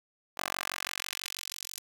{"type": "tone with high-pass filter sweep", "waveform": "10% pulse", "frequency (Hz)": 46.14, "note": "F#1", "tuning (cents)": -4, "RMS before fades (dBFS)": -38, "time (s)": [0.37, 1.79], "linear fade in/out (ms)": 10, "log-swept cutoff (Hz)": [840, 6500], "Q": 1, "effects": ["9-bit"]}